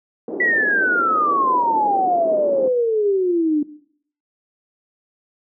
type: band-pass noise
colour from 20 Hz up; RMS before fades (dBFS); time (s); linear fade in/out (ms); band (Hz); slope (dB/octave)
pink; -28; 0.28-2.68; 2; 300 to 530; 24
type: exponential sweep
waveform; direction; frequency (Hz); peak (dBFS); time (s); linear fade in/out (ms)
sine; down; 1980 to 291.3; -15; 0.4-3.63; 5
effects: noise-tail reverb RT60 0.6 s tail -17 dB re dry